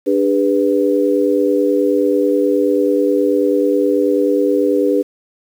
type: chord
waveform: sine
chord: G# diminished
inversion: second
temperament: equal with one note detuned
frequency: 293.7 / 404.6 / 493.9 Hz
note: D4 / G#4 / B4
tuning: 0 / -45 / 0 cents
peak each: -16 dBFS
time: 0.06-5.03 s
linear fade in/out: 20 ms
effects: 7-bit